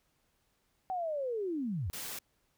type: linear sweep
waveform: sine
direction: down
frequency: 765 to 71.5 Hz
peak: -32 dBFS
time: 0.9-1.9 s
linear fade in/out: 0 ms
type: noise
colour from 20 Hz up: white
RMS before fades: -41 dBFS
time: 1.93-2.19 s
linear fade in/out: 5 ms
effects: pink hiss -75 dBFS RMS until 2.57 s